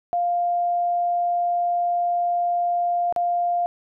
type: tone with dropouts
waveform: sine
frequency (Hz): 700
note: F5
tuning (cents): +4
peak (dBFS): -19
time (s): 0.13-3.66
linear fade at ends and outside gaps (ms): 0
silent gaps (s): 3.125-3.162
effects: none